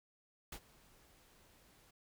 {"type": "noise with ADSR envelope", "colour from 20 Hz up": "pink", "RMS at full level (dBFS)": -45, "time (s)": [0.52, 1.91], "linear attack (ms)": 5, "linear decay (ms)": 67, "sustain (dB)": -21, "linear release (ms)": 9, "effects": []}